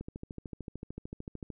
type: click train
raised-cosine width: 3 ms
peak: -27 dBFS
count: 21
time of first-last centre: 0.01-1.503 s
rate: 13.4 Hz
effects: none